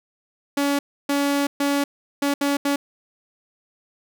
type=tone bursts at uneven times; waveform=sawtooth; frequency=283.1 Hz; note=C#4; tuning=37 cents sharp; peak=-15 dBFS; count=6; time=0.57-0.79 / 1.09-1.47 / 1.6-1.84 / 2.22-2.34 / 2.41-2.57 / 2.65-2.76 s; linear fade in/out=5 ms; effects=none